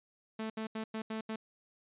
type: tone bursts at uneven times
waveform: sawtooth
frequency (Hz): 220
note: A3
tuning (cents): 0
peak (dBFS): -32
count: 6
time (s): 0.39-0.5 / 0.57-0.67 / 0.75-0.84 / 0.94-1.02 / 1.1-1.21 / 1.29-1.36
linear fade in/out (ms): 5
effects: resampled to 8000 Hz